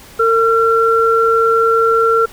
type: tone pair together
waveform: sine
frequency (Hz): 454.7 / 1362.6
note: A#4 / F6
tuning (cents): -43 / -43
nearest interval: octave + perfect fifth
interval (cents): 1900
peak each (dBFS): -12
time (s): 0.19-2.26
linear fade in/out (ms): 10
effects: pink hiss -39 dBFS RMS until 2.32 s